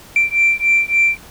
sine beating tone pair, 2349 / 2352.5 Hz, D7 / D7, 0 / +2 cents, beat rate 3.5 Hz, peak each -14 / -14 dBFS, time 0.16-1.17 s, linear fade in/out 2 ms, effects tanh soft clip ceiling -6 dBFS + pink hiss -41 dBFS RMS until 1.3 s

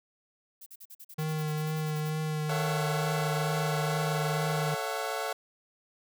violet noise bursts, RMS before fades -47 dBFS, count 16, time 0.61-2.103 s, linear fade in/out 10 ms, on 53 ms, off 43 ms
square tone with vibrato, 154.5 Hz, D#3, 12 cents flat, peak -30 dBFS, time 1.18-4.75 s, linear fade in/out 10 ms, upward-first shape triangle, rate 2.2 Hz, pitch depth 22 cents each way
25% pulse chord, F# minor seventh, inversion first, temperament equal with one note detuned, 440 / 554.4 / 671.9 / 740 Hz, A4 / C#5 / E5 / F#5, 0 / 0 / +33 / 0 cents, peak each -33 dBFS, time 2.49-5.33 s, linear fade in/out 5 ms
effects none

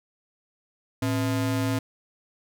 square ring-modulated tone, 190.4 Hz, F#3, 50 cents sharp, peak -21 dBFS, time 1.02-1.79 s, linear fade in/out 5 ms, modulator 78.5 Hz, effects none

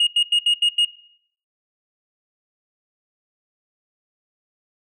sine tone bursts at uneven times, 2864 Hz, F7, 43 cents sharp, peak -11 dBFS, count 6, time 0-0.07 / 0.16-0.23 / 0.32-0.39 / 0.46-0.54 / 0.62-0.69 / 0.78-0.85 s, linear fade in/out 5 ms, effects noise-tail reverb RT60 0.6 s tail -19 dB re dry + tanh soft clip ceiling -13 dBFS

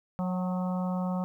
harmonic tone with a mistuned harmonic, 182.2 Hz, F#3, 26 cents flat, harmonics 1 / 3 / 4 / 5 / 6 / 7, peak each -28 / -38 / -40 / -42 / -44 / -45 dBFS, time 0.19-1.24 s, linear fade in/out 0 ms, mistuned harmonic 4, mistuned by +40 cents, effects 11-bit

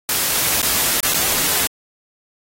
white noise with dropouts, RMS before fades -18 dBFS, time 0.09-1.67 s, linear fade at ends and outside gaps 0 ms, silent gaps 0.617-0.629 / 1.004-1.031 / 1.136-1.144 s, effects AAC 48 kbps

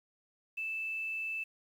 sine tone with quantisation, 2637 Hz, E7, in tune, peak -34 dBFS, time 0.57-1.44 s, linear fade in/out 10 ms, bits 10, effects none

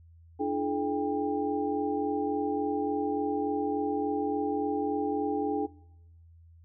sine tone cluster, 295.4 / 338.9 / 425.6 / 797 Hz, D4 / E4 / G#4 / G5, +10 / +48 / +42 / +28 cents, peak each -31 / -37 / -31 / -33 dBFS, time 0.39-5.67 s, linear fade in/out 20 ms, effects noise-tail reverb RT60 0.9 s tail -22 dB re dry + added 83 Hz sine -52 dBFS peak until 6.64 s

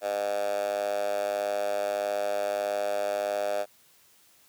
10% pulse tone with high-pass filter, 101.6 Hz, G#2, 38 cents flat, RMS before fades -29 dBFS, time 0.01-3.66 s, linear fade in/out 50 ms, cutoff 620 Hz, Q 5.6, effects white hiss -60 dBFS RMS until 4.48 s + high-pass 60 Hz 12 dB/octave

